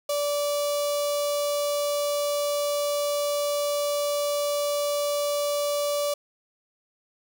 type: tone with notch filter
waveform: sawtooth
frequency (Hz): 580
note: D5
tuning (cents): -22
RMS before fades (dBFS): -26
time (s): 0.09-6.14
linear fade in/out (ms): 5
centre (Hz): 1800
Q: 0.74
effects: none